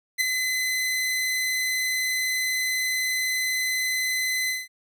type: tone with ADSR envelope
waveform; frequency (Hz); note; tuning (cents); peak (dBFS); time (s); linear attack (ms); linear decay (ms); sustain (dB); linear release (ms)
sawtooth; 2029; B6; +46; -14; 0.18-4.68; 30; 6; -6; 190
effects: none